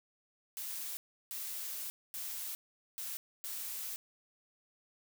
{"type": "noise bursts at uneven times", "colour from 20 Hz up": "blue", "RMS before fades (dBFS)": -41, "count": 5, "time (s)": [[0.57, 0.97], [1.31, 1.9], [2.14, 2.55], [2.98, 3.17], [3.44, 3.96]], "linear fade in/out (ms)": 0, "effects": []}